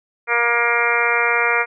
harmonic tone, 236.4 Hz, A#3, 24 cents sharp, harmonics 2 / 3 / 4 / 5 / 6 / 7 / 8 / 9 / 10, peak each -24 / -27 / -25 / -25 / -21 / -27 / -24 / -22 / -22 dBFS, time 0.27-1.66 s, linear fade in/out 50 ms, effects none

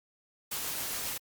white noise with tremolo, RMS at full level -34 dBFS, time 0.51-1.18 s, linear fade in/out 10 ms, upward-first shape triangle, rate 7.5 Hz, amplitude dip 25%, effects Opus 48 kbps

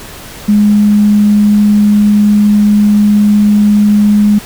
sine tone, 207.9 Hz, G#3, 2 cents sharp, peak -4 dBFS, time 0.48-4.39 s, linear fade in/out 10 ms, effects pink hiss -29 dBFS RMS until 4.45 s

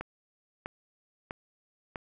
click train, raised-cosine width 0.5 ms, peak -21 dBFS, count 4, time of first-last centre 0.01-1.958 s, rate 1.54 Hz, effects none

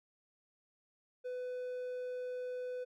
triangle tone, 500 Hz, B4, 21 cents sharp, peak -36 dBFS, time 1.24-2.85 s, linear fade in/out 20 ms, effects none

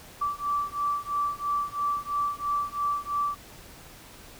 sine beating tone pair, 1160 / 1163 Hz, D6 / D6, -22 / -17 cents, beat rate 3 Hz, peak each -29 dBFS, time 0.21-3.35 s, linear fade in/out 10 ms, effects pink hiss -48 dBFS RMS until 4.39 s

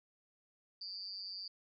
sine tone with amplitude modulation, 4699 Hz, D8, in tune, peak -38 dBFS, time 0.81-1.48 s, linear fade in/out 5 ms, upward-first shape sine, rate 191 Hz, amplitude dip 100%, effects none

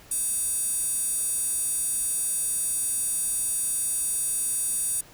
square tone with high-pass filter, 520 Hz, C5, 11 cents flat, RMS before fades -27 dBFS, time 0.11-5.01 s, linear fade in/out 5 ms, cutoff 9300 Hz, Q 7.6, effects pink hiss -51 dBFS RMS until 5.13 s

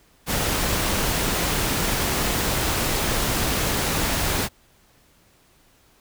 pink noise, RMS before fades -23 dBFS, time 0.26-4.49 s, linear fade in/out 50 ms, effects pink hiss -58 dBFS RMS until 6 s

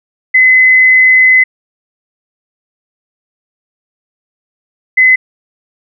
sine tone pair in turn, 2032 / 2032 Hz, B6 / B6, +49 / +49 cents, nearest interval unison, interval 0 cents, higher neither, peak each -3 dBFS, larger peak neither, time 0.34-1.44 / 4.97-5.16 s, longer first, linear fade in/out 10 ms, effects none

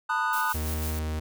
triangle chord, B dominant seventh, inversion third, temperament just, 889 / 987.8 / 1234.7 / 1481.6 Hz, A5 / B5 / D#6 / F#6, +18 / 0 / -14 / +2 cents, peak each -28 / -30 / -27 / -27 dBFS, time 0.09-0.53 s, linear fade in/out 10 ms
blue noise with tremolo, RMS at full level -36 dBFS, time 0.33-0.99 s, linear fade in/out 2 ms, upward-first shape square, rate 6.1 Hz, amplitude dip 35%
45% pulse tone, 77.9 Hz, D#2, 3 cents sharp, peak -28 dBFS, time 0.54-1.2 s, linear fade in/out 10 ms
effects none

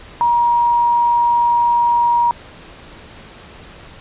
sine tone, 950 Hz, A#5, 33 cents sharp, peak -11 dBFS, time 0.21-2.31 s, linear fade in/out 0 ms, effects pink hiss -39 dBFS RMS until 4 s + resampled to 8000 Hz

